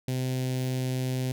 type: tone with notch filter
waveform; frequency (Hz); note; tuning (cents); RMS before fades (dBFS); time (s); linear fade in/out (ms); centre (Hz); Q
sawtooth; 128.7; C3; -28; -29; 0.08-1.32; 2; 1200; 0.61
effects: none